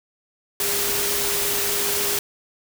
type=tone in noise; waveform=sine; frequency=405.8 Hz; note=G#4; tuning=40 cents flat; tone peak=-30 dBFS; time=0.6-2.19 s; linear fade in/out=2 ms; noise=white; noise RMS=-23 dBFS; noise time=0.6-2.19 s; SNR=-10 dB; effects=none

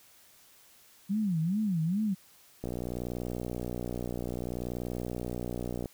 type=tone with vibrato; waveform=sine; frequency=185.7 Hz; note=F#3; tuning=7 cents sharp; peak=-26 dBFS; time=1.09-2.15 s; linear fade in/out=20 ms; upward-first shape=sine; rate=2.4 Hz; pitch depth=280 cents each way
type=click train; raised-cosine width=2 ms; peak=-22 dBFS; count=196; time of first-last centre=2.64-5.858 s; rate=60.6 Hz
effects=white hiss -59 dBFS RMS until 5.93 s

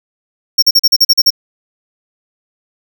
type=tone bursts; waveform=square; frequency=5510 Hz; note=F8; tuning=24 cents flat; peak=-5 dBFS; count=9; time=0.58-1.305 s; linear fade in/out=10 ms; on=45 ms; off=40 ms; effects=none

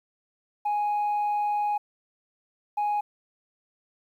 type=tone pair in turn; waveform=sine; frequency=830.6 / 830.6 Hz; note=G#5 / G#5; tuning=0 / 0 cents; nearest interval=unison; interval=0 cents; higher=neither; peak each=-21 dBFS; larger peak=neither; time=0.65-1.78 / 2.77-3.01 s; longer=first; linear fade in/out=10 ms; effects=tanh soft clip ceiling -22 dBFS + 10-bit

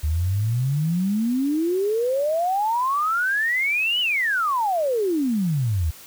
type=exponential two-way sweep; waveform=sine; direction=up then down; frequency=73.42 to 3038 to 73.42 Hz; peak=-19 dBFS; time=0.03-5.91 s; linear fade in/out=10 ms; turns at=4 s; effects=white hiss -44 dBFS RMS until 6.06 s

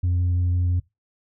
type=tone with vibrato; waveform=sine; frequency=88.8 Hz; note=F2; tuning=29 cents sharp; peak=-16 dBFS; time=0.03-0.8 s; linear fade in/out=10 ms; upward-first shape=sine; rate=5.8 Hz; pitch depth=9 cents each way; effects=noise-tail reverb RT60 0.2 s tail -22 dB re dry + tanh soft clip ceiling -17 dBFS

